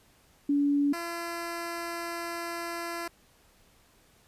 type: tone pair in turn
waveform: sine / 10% pulse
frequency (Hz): 285.9 / 340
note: D4 / F4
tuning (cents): -46 / -46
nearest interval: minor third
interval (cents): 300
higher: second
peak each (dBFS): -22 / -25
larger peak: first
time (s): 0.49-0.93 / 0.93-3.08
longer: second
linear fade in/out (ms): 5
effects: pink hiss -62 dBFS RMS until 4.27 s + resampled to 32000 Hz